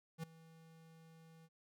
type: tone with ADSR envelope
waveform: square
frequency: 162.7 Hz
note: E3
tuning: 22 cents flat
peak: -40 dBFS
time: 0.18-1.49 s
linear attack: 52 ms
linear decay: 8 ms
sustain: -20 dB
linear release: 45 ms
effects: none